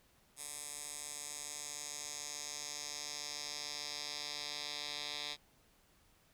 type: tone with band-pass filter sweep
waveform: 10% pulse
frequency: 146.9 Hz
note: D3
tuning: 1 cent sharp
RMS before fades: -44 dBFS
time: 0.36-5.37 s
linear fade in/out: 50 ms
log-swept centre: 8900 to 4100 Hz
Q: 2.5
effects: pink hiss -69 dBFS RMS until 6.33 s